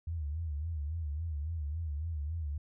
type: tone with vibrato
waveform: sine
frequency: 77.78 Hz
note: D#2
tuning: in tune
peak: -33 dBFS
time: 0.07-2.58 s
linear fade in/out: 5 ms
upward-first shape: sine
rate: 3.6 Hz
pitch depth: 140 cents each way
effects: none